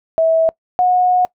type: tone pair in turn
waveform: sine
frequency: 650 / 727.4 Hz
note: E5 / F#5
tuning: -24 / -30 cents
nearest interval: major second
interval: 194 cents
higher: second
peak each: -10 / -10 dBFS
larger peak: neither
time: 0.18-0.49 / 0.79-1.25 s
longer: second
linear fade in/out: 0 ms
effects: noise-tail reverb RT60 0.1 s tail -23 dB re dry